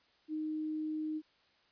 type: tone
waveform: sine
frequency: 310 Hz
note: D#4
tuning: 6 cents flat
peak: -34 dBFS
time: 0.28-1.22 s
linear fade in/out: 50 ms
effects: white hiss -69 dBFS RMS until 1.71 s + resampled to 11025 Hz